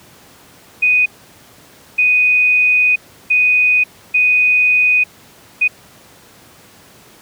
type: tone bursts at uneven times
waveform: sine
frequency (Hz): 2489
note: D#7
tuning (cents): 0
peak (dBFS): -9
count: 5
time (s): 0.82-1.06 / 1.98-2.96 / 3.3-3.84 / 4.14-5.04 / 5.61-5.68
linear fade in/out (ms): 10
effects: pink hiss -44 dBFS RMS until 7.21 s + high-pass 100 Hz 12 dB/octave